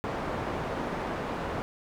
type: low-pass noise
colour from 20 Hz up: white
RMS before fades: -33 dBFS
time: 0.04-1.62 s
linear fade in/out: 0 ms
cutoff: 920 Hz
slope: 12 dB/octave
effects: none